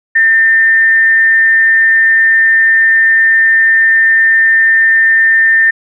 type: tone with frequency modulation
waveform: sine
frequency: 1807 Hz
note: A6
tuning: 46 cents sharp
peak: -5 dBFS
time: 0.15-5.71 s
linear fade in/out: 10 ms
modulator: 221 Hz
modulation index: 0.2
effects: none